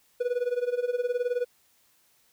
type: tone with tremolo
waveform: triangle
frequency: 489.4 Hz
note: B4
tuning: 16 cents flat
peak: -20 dBFS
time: 0.2-1.45 s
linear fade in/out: 10 ms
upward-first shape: sine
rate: 19 Hz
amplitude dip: 85%
effects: white hiss -65 dBFS RMS until 2.32 s